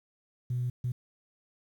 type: tone bursts at uneven times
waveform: sine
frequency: 123.6 Hz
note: B2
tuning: 2 cents sharp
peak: -27 dBFS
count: 2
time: 0.5-0.7 / 0.84-0.92 s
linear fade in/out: 5 ms
effects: tanh soft clip ceiling -24 dBFS + 10-bit